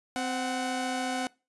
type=tone pair together; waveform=sawtooth; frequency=258.7 / 742 Hz; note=C4 / F#5; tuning=-19 / +5 cents; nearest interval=octave + tritone; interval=1824 cents; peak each=-28 dBFS; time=0.16-1.27 s; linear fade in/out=0 ms; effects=noise-tail reverb RT60 0.3 s tail -23 dB re dry + resampled to 24000 Hz